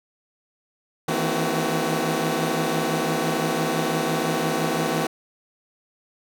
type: tone cluster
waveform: 15% pulse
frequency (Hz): 158.5 / 164.4 / 227.8 / 260.6 / 376.2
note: D#3 / E3 / A#3 / C4 / F#4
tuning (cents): +32 / -4 / -40 / -7 / +29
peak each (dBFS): -22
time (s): 1.08-5.07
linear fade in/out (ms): 5
effects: none